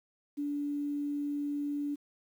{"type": "tone with quantisation", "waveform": "sine", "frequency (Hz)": 289.2, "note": "D4", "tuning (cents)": -27, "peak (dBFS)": -31, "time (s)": [0.37, 1.96], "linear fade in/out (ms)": 20, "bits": 10, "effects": []}